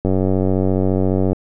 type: click train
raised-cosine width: 2 ms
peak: -5 dBFS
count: 122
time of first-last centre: 0.05-1.33 s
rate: 94.5 Hz
effects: none